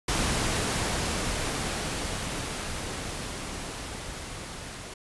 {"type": "noise with level ramp", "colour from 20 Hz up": "pink", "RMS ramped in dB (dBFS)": [-26, -40], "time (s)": [0.08, 4.94], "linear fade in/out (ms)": 5, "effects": ["resampled to 24000 Hz"]}